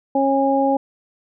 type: harmonic tone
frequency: 273.2 Hz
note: C#4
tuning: 25 cents flat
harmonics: 1 / 2 / 3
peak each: -19 / -19 / -19 dBFS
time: 0.15-0.77 s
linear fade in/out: 5 ms
effects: none